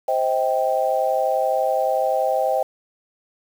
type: chord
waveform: sine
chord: C minor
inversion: none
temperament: equal with one note detuned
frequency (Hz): 523.3 / 635 / 784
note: C5 / Eb5 / G5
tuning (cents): 0 / +35 / 0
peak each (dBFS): -22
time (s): 0.08-2.63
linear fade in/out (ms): 5
effects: 7-bit